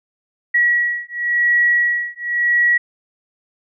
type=beating tone pair; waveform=sine; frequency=1921 / 1921.93 Hz; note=B6 / B6; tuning=-48 / -48 cents; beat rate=0.93 Hz; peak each=-17 dBFS; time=0.54-2.78 s; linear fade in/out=10 ms; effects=none